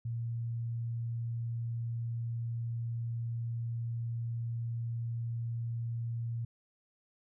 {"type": "tone", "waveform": "sine", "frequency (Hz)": 116.54, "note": "A#2", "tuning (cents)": 0, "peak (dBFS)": -33, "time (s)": [0.05, 6.45], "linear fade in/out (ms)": 5, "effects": []}